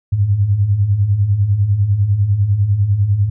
sine beating tone pair, 94 / 104 Hz, F#2 / G#2, +28 / +3 cents, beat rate 10 Hz, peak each -19 / -12 dBFS, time 0.12-3.3 s, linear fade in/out 10 ms, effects none

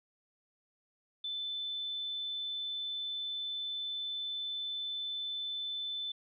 sine tone, 3520 Hz, A7, in tune, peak -35 dBFS, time 1.24-6.12 s, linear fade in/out 5 ms, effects none

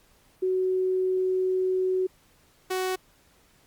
sine / sawtooth tone pair in turn, 372.5 / 372.5 Hz, F#4 / F#4, +12 / +12 cents, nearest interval unison, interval 0 cents, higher neither, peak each -22 dBFS, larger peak neither, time 0.42-2.07 / 2.7-2.96 s, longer first, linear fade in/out 10 ms, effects pink hiss -61 dBFS RMS until 3.66 s + Opus 48 kbps

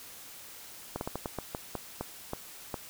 slowing click train, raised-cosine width 1 ms, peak -19 dBFS, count 11, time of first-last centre 0.96-2.742 s, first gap 51 ms, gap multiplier 1.26, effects white hiss -48 dBFS RMS until 2.89 s

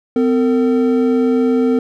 triangle tone pair together, 254.9 / 454.2 Hz, C4 / A#4, -45 / -45 cents, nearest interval minor seventh, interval 1000 cents, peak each -11 / -14 dBFS, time 0.16-1.79 s, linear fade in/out 2 ms, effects none

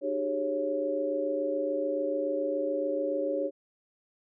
sine tone cluster, 302.2 / 378.8 / 405.8 / 553 Hz, D4 / F#4 / G#4 / C#5, +50 / +41 / -40 / -4 cents, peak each -34 / -37 / -35 / -29 dBFS, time 0.01-3.51 s, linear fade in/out 50 ms, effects none

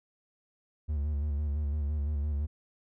triangle tone with vibrato, 73.42 Hz, D2, in tune, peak -26 dBFS, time 0.88-2.47 s, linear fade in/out 20 ms, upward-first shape square, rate 5.9 Hz, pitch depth 49 cents each way, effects none

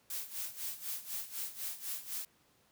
blue noise with tremolo, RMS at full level -38 dBFS, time 0.1-2.25 s, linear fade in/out 2 ms, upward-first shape sine, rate 4 Hz, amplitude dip 80%, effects pink hiss -69 dBFS RMS until 2.71 s + high-pass 80 Hz 12 dB/octave

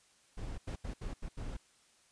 brown noise bursts at uneven times, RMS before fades -40 dBFS, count 6, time 0.37-0.58 / 0.67-0.76 / 0.84-0.94 / 1.01-1.14 / 1.22-1.29 / 1.37-1.57 s, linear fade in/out 10 ms, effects white hiss -67 dBFS RMS until 2.11 s + resampled to 22050 Hz

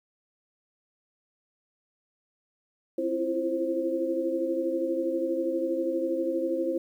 sine tone cluster, 265.5 / 332.9 / 345.3 / 528 Hz, C4 / E4 / F4 / C5, +25 / +17 / -20 / +16 cents, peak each -36 / -29 / -34 / -29 dBFS, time 2.98-6.78 s, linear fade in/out 5 ms, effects 10-bit

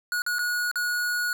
square tone with dropouts, 1454 Hz, F#6, 31 cents flat, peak -25 dBFS, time 0.12-1.33 s, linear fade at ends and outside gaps 1 ms, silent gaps 0.22-0.264 / 0.385-0.391 / 0.714-0.757 s, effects none

